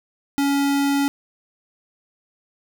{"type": "tone", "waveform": "square", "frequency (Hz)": 280.5, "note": "C#4", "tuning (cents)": 21, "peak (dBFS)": -18, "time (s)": [0.38, 1.08], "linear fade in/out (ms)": 0, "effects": []}